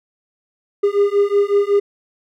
triangle beating tone pair, 402.3 / 407.7 Hz, G4 / G#4, +45 / -32 cents, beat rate 5.4 Hz, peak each -14 dBFS, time 0.83-1.8 s, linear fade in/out 10 ms, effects none

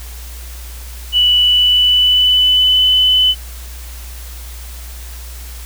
sine tone with pitch glide, 2960 to 3013 Hz, F#7 to F#7, 0 to +31 cents, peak -8 dBFS, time 1.12-3.35 s, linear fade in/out 50 ms, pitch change +31 cents, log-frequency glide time 1.36-2.85 s, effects added 60 Hz sine -28 dBFS peak until 5.65 s + white hiss -36 dBFS RMS until 5.65 s

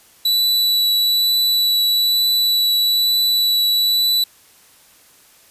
45% pulse tone with vibrato, 3951 Hz, B7, in tune, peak -13 dBFS, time 0.25-4.24 s, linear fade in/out 5 ms, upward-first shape triangle, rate 1.1 Hz, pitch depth 8 cents each way, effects white hiss -50 dBFS RMS until 5.5 s + resampled to 32000 Hz

